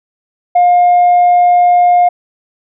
sine tone, 710 Hz, F5, 28 cents sharp, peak -3 dBFS, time 0.55-2.09 s, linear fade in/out 10 ms, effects tanh soft clip ceiling -3 dBFS

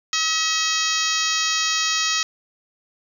harmonic tone with a mistuned harmonic, 640 Hz, D#5, 49 cents sharp, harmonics 2 / 3 / 4 / 5 / 6 / 7 / 8 / 9 / 10, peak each -28 / -28 / -28 / -28 / -28 / -28 / -28 / -28 / -28 dBFS, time 0.13-2.23 s, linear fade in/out 2 ms, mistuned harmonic 10, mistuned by +65 cents, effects 8-bit

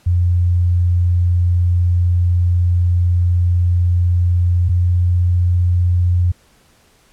sine tone pair in turn, 88 / 88.46 Hz, F2 / F2, +14 / +23 cents, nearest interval unison, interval 9 cents, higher second, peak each -11 dBFS, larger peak neither, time 0.06-4.69 / 4.69-6.32 s, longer first, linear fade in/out 10 ms, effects pink hiss -53 dBFS RMS until 7.12 s + low-pass 12000 Hz 12 dB/octave

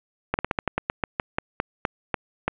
slowing click train, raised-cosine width 0.5 ms, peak -7 dBFS, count 15, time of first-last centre 0.34-2.48 s, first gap 49 ms, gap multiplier 1.16, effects resampled to 8000 Hz + 8-bit

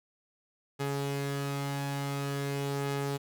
sawtooth tone pair together, 140.19 / 420.1 Hz, C#3 / G#4, +20 / +20 cents, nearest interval octave + perfect fifth, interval 1900 cents, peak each -28 / -34 dBFS, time 0.79-3.18 s, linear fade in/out 20 ms, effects none

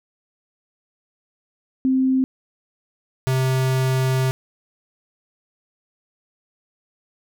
sine / square tone pair in turn, 261.6 / 130.8 Hz, C4 / C3, 0 / 0 cents, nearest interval octave, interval 1200 cents, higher first, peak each -15 / -18 dBFS, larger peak first, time 1.85-2.24 / 3.27-4.31 s, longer second, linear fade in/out 0 ms, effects none

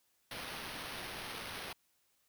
white noise with sample-and-hold, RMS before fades -44 dBFS, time 0.31-1.73 s, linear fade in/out 2 ms, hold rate 7350 Hz, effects white hiss -75 dBFS RMS until 2.28 s

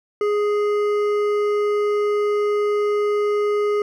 triangle tone with hard clipping, 415.3 Hz, G#4, in tune, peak -19 dBFS, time 0.21-3.82 s, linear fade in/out 2 ms, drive 13 dB, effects none

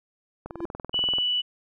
click train, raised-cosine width 1 ms, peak -21 dBFS, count 16, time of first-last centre 0.46-1.185 s, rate 20.7 Hz
triangle tone with exponential growth, 339.1 Hz, E4, 49 cents sharp, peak -22 dBFS, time 0.5-0.65 s, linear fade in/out 2 ms, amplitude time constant 32 ms
sine tone, 2960 Hz, F#7, in tune, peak -22 dBFS, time 0.93-1.42 s, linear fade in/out 20 ms
effects none

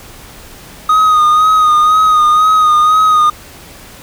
triangle tone with vibrato, 1244.5 Hz, D#6, in tune, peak -4 dBFS, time 0.89-3.3 s, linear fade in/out 5 ms, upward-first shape sine, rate 2 Hz, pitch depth 36 cents each way, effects pink hiss -35 dBFS RMS until 4.02 s

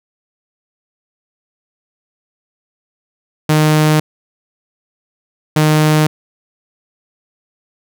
sawtooth tone pair in turn, 153.8 / 153.8 Hz, D#3 / D#3, -20 / -20 cents, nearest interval unison, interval 0 cents, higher neither, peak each -5 dBFS, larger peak neither, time 3.49-4 / 5.56-6.07 s, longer neither, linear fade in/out 5 ms, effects none

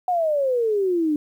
sine exponential sweep, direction down, 740 to 291.8 Hz, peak -18 dBFS, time 0.08-1.16 s, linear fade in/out 2 ms, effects 9-bit

